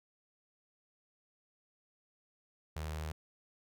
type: tone with notch filter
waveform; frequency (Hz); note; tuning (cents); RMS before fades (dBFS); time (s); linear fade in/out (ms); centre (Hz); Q
sawtooth; 77.78; D#2; 0; -40; 2.76-3.12; 5; 270; 1.1
effects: none